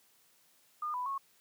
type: tone with pitch steps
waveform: sine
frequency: 1215 / 994 / 1097 Hz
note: D#6 / B5 / C#6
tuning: -42 / +11 / -18 cents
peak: -33 dBFS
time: 0.82-1.18 s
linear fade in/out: 5 ms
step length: 120 ms
effects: white hiss -67 dBFS RMS until 1.4 s + high-pass 100 Hz 12 dB/octave